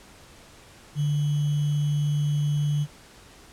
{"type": "tone with sample-and-hold", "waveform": "sine", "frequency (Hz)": 146.83, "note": "D3", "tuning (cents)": 0, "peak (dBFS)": -21, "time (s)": [0.95, 2.87], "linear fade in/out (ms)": 50, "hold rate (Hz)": 3150, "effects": ["pink hiss -50 dBFS RMS until 3.52 s", "low-pass 10000 Hz 12 dB/octave"]}